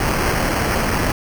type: noise with sample-and-hold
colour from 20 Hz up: pink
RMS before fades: -19 dBFS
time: 0-1.12 s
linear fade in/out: 2 ms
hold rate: 3675 Hz
effects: none